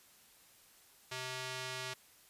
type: tone with band-pass filter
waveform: square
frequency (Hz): 128.6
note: C3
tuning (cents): -30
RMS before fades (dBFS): -42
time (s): 1.11-1.94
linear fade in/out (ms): 10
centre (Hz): 3700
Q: 0.61
effects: white hiss -63 dBFS RMS until 2.29 s + resampled to 32000 Hz